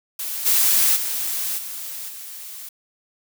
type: noise with level steps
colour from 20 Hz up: blue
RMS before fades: -28 / -17 / -25 / -32 / -36 dBFS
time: 0.19-2.69 s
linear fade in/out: 5 ms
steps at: 0.45 / 0.95 / 1.57 / 2.08 s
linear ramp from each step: 20 ms
effects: none